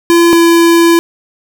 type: tone pair in turn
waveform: square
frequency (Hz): 340 / 336.9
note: F4 / E4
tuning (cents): -46 / +38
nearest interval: unison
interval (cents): 16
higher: first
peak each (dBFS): -5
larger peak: neither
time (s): 0.1-0.33 / 0.33-0.99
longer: second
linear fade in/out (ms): 0
effects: none